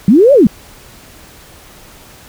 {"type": "linear two-way sweep", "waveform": "sine", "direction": "up then down", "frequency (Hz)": [172.9, 592, 172.9], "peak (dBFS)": -3, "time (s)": [0.08, 0.47], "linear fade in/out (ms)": 2, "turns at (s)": 0.33, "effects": ["pink hiss -39 dBFS RMS until 2.28 s"]}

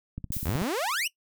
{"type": "click train", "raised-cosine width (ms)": 5, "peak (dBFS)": -22, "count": 8, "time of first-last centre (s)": [0.18, 0.617], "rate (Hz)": 16}
{"type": "noise with exponential decay", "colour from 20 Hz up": "violet", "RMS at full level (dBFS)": -31, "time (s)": [0.32, 1.01], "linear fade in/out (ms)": 0, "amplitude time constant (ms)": 150}
{"type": "exponential sweep", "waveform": "sawtooth", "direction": "up", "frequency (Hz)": [71, 3056], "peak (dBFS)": -23, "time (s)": [0.45, 1.08], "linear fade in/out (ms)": 10}
{"effects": ["noise-tail reverb RT60 0.1 s tail -21 dB re dry"]}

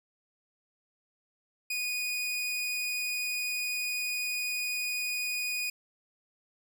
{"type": "tone", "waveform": "sawtooth", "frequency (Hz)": 2472, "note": "D#7", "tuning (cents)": -12, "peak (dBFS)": -27, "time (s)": [1.7, 5.7], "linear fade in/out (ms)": 5, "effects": []}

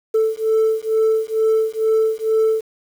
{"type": "beating tone pair", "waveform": "sine", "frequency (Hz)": [440, 442.2], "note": ["A4", "A4"], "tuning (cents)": [0, 9], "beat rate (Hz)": 2.2, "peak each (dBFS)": -16, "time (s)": [0.14, 2.61], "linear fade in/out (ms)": 10, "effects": ["tanh soft clip ceiling -11 dBFS", "7-bit"]}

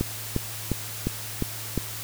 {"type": "click train", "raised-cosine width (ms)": 3, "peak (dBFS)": -11, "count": 6, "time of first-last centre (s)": [0.01, 1.777], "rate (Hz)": 2.83, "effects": ["added 108 Hz sine -40 dBFS peak until 2.03 s", "white hiss -36 dBFS RMS until 2.03 s"]}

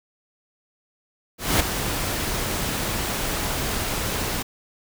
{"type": "noise with ADSR envelope", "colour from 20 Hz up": "pink", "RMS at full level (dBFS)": -18, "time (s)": [1.38, 4.43], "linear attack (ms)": 220, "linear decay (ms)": 10, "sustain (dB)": -8, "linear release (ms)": 14, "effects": []}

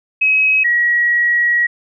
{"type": "tone pair in turn", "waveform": "sine", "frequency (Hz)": [2551, 1911.1], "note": ["D#7", "A#6"], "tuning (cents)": [43, 43], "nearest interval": "perfect fourth", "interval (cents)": 500, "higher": "first", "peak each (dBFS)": [-10, -11], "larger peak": "first", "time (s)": [[0.21, 0.64], [0.64, 1.67]], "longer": "second", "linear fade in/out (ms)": 10, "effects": []}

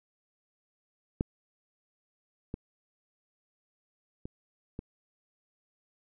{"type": "clicks", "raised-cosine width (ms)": 3, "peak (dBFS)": [-14, -22, -26, -24], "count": 4, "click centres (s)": [1.209, 2.541, 4.255, 4.791], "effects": []}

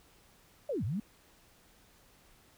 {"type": "linear two-way sweep", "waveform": "sine", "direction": "down then up", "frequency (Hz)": [622.3, 86.8, 227.1], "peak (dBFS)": -31, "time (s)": [0.69, 1], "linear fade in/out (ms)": 5, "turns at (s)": 0.84, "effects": ["pink hiss -63 dBFS RMS until 2.57 s"]}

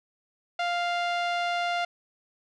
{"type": "tone with low-pass filter", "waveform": "sawtooth", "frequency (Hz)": 698.5, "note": "F5", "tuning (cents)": 0, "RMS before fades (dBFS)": -28, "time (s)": [0.59, 1.85], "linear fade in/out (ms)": 5, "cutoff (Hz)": 3500, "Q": 1.1, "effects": []}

